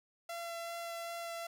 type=tone with vibrato; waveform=sawtooth; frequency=678 Hz; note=E5; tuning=49 cents sharp; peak=-36 dBFS; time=0.29-1.47 s; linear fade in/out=5 ms; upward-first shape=sine; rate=2.6 Hz; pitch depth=9 cents each way; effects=none